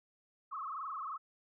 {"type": "tone with frequency modulation", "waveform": "sine", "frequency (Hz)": 1192, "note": "D6", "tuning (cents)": 25, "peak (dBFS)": -38, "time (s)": [0.51, 1.18], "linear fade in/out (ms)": 20, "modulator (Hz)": 22.7, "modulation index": 5.3, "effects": []}